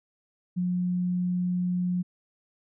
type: tone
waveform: sine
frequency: 179.4 Hz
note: F3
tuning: 47 cents sharp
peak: -24 dBFS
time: 0.56-2.03 s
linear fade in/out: 20 ms
effects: none